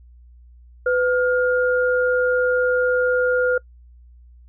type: tone pair together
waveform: sine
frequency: 501 / 1417 Hz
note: B4 / F6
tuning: +25 / +25 cents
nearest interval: octave + tritone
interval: 1800 cents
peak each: -17 / -21 dBFS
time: 0.86-3.58 s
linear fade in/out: 5 ms
effects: noise-tail reverb RT60 0.1 s tail -24 dB re dry + added 60 Hz sine -44 dBFS peak until 4.48 s